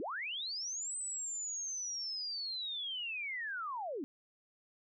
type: linear two-way sweep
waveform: sine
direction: up then down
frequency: 250 to 8180 to 250 Hz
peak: -37 dBFS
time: 0-4.04 s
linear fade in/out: 0 ms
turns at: 0.96 s
effects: none